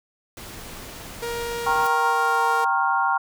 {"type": "noise", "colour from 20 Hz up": "pink", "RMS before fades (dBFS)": -38, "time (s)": [0.37, 1.86], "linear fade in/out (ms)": 2}
{"type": "tone with pitch glide", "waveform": "sawtooth", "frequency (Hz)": [470.6, 463.9], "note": ["A#4", "A#4"], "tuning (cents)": [16, -8], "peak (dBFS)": -23, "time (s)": [1.22, 2.65], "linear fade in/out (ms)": 10, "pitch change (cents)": -24, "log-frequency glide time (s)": [1.94, 2.42]}
{"type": "chord", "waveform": "sine", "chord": "G half-diminished seventh", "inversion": "none", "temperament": "equal with one note detuned", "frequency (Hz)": [784, 932.3, 1084, 1396.9], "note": ["G5", "Bb5", "Db6", "F6"], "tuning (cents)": [0, 0, -39, 0], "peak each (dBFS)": -24, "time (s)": [1.66, 3.18], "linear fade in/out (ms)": 10}
{"type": "noise with exponential growth", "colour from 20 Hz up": "blue", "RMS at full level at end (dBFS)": -31, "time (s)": [1.77, 1.87], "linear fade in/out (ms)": 2, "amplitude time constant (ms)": 20}
{"effects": []}